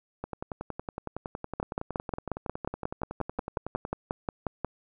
two click trains, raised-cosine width 1 ms, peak -20 / -15 dBFS, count 40 / 18, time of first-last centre 0.24-3.851 / 1.6-4.647 s, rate 10.8 / 5.58 Hz, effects none

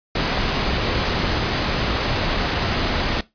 pink noise, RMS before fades -21 dBFS, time 0.15-3.21 s, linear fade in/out 5 ms, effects noise-tail reverb RT60 0.2 s tail -19 dB re dry + resampled to 11025 Hz

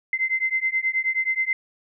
sine beating tone pair, 2066 / 2075.4 Hz, C7 / C7, -22 / -15 cents, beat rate 9.4 Hz, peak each -24 dBFS, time 0.13-1.53 s, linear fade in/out 2 ms, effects none

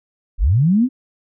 sine linear sweep, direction up, 30.99 to 268 Hz, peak -11 dBFS, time 0.38-0.89 s, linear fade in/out 50 ms, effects none

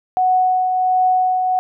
sine tone with tremolo, 740 Hz, F#5, in tune, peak -11 dBFS, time 0.17-1.59 s, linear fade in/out 0 ms, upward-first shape triangle, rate 1.4 Hz, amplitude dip 40%, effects none

